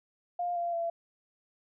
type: tone with pitch steps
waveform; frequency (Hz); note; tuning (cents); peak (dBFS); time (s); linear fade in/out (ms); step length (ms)
sine; 704 / 689.9 / 676.1; F5 / F5 / E5; +14 / -21 / +44; -29; 0.39-0.9; 5; 170
effects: none

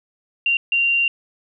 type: tone bursts at uneven times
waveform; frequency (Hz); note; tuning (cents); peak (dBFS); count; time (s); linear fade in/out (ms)
sine; 2769; F7; -15; -15; 2; 0.46-0.57 / 0.72-1.08; 2
effects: none

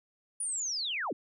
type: linear sweep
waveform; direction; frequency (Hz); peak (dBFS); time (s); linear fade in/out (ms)
sine; down; 9740 to 185.7; -31; 0.4-1.13; 5
effects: none

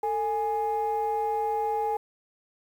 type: tone pair together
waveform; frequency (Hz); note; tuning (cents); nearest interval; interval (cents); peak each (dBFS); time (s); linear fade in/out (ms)
sine; 445 / 830.6; A4 / G#5; +20 / 0; major seventh; 1080; -28 / -25; 0.03-1.97; 5
effects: tanh soft clip ceiling -20 dBFS + 9-bit

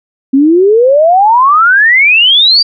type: exponential sweep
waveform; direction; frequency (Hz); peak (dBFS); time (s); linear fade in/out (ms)
sine; up; 261.6 to 4772; -3; 0.33-2.63; 10
effects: none

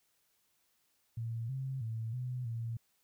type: tone with pitch steps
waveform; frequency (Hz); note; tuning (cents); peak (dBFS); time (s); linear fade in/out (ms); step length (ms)
sine; 114.9 / 133 / 112.4 / 125.4 / 115.3; A#2 / C3 / A2 / B2 / A#2; -25 / +29 / +37 / +27 / -19; -35; 1.17-2.77; 5; 320
effects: white hiss -75 dBFS RMS until 3.03 s

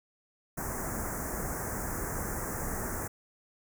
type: band-stop noise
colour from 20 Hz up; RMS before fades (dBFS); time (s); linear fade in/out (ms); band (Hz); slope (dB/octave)
pink; -35; 0.57-3.08; 10; 1900 to 6200; 48
effects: none

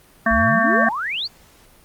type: harmonic tone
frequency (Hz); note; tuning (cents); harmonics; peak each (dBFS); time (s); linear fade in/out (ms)
225.6; A3; +44; 1 / 3 / 5 / 7 / 8; -20 / -20 / -20 / -20 / -20; 0.26-0.89; 5
type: exponential sweep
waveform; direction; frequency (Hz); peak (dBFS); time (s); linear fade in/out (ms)
sine; up; 52.7 to 4824; -22; 0.3-1.28; 20
effects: pink hiss -51 dBFS RMS until 1.84 s + Opus 32 kbps

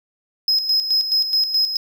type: tone with tremolo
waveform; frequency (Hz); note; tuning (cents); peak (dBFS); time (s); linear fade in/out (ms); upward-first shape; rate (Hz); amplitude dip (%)
triangle; 5110; D#8; +45; -13; 0.48-1.77; 2; square; 4.7; 60
effects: none

